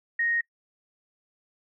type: tone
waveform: sine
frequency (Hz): 1866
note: A#6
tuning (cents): +1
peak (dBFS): -23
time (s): 0.19-0.41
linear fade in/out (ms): 5
effects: noise-tail reverb RT60 0.1 s tail -23 dB re dry